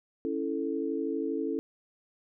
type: chord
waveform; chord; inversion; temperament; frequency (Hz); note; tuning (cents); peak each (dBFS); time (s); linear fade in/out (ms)
sine; A major; first; equal; 277.2 / 329.6 / 440; C#4 / E4 / A4; 0 / 0 / 0; -33; 0.25-1.59; 0
effects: none